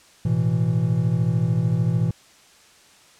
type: chord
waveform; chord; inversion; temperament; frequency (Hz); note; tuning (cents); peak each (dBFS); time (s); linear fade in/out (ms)
triangle; A suspended second; none; equal; 110 / 123.47 / 164.81; A2 / B2 / E3; 0 / 0 / 0; -22 / -20 / -20; 0.25-2.11; 5
effects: white hiss -52 dBFS RMS until 3.19 s + low-pass 8000 Hz 12 dB/octave